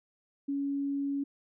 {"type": "tone", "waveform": "sine", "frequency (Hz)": 280, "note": "C#4", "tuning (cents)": 18, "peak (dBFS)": -29, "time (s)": [0.48, 1.24], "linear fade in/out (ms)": 10, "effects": []}